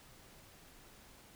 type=silence; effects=pink hiss -59 dBFS RMS until 1.35 s